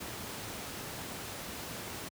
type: noise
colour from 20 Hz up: pink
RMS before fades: -41 dBFS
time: 0-2.09 s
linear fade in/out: 10 ms
effects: high-pass 80 Hz 12 dB/octave